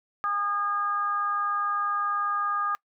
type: harmonic tone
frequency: 407.6 Hz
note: G#4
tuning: 32 cents flat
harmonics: 2 / 3 / 4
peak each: -37 / -25 / -35 dBFS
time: 0.24-2.75 s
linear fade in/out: 0 ms
effects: noise-tail reverb RT60 0.1 s tail -24 dB re dry